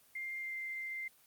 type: tone with pitch glide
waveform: sine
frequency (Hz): 2105 to 2088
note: C7 to C7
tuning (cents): +10 to -4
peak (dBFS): -38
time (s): 0.15-1.08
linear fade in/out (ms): 5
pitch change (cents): -14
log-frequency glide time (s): 0.4-0.55
effects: white hiss -65 dBFS RMS until 1.26 s + Opus 24 kbps